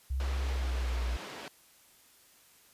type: tone with pitch glide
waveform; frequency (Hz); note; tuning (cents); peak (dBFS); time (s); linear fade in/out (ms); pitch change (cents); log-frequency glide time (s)
sine; 66.1 to 59.92; C2 to A#1; +18 to +48; -29; 0.1-1.17; 10; -170; 0.41-1.02
type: band-pass noise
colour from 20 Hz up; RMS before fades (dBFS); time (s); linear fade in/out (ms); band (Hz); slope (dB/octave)
pink; -44; 0.2-1.48; 0; 280 to 4500; 12
effects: white hiss -61 dBFS RMS until 2.73 s + resampled to 32000 Hz